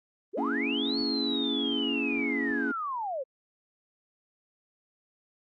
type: linear two-way sweep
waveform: sine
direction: up then down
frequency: 311.1 to 4435 to 496.1 Hz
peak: -30 dBFS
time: 0.33-3.24 s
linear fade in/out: 20 ms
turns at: 0.99 s
type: chord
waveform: triangle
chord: A# half-diminished seventh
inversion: none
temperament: just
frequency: 233.1 / 279.7 / 335.6 / 419.5 Hz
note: A#3 / C#4 / E4 / G#4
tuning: 0 / +16 / +31 / +17 cents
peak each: -32 / -29 / -34 / -35 dBFS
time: 0.37-2.72 s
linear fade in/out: 10 ms
effects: Opus 32 kbps